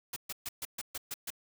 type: noise bursts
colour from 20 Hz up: white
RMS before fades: -38 dBFS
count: 8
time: 0.13-1.304 s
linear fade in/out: 5 ms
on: 33 ms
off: 130 ms
effects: none